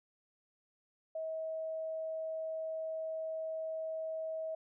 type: tone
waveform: sine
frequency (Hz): 640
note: D#5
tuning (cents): +49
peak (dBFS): -36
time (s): 1.15-4.55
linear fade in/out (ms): 5
effects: none